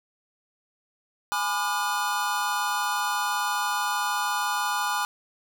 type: chord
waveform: square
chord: G# diminished seventh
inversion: none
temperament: just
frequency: 830.6 / 996.7 / 1196.1 / 1435.3 Hz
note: G#5 / B5 / D6 / F6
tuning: 0 / +16 / +31 / +47 cents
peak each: -31 dBFS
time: 1.32-5.05 s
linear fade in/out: 0 ms
effects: none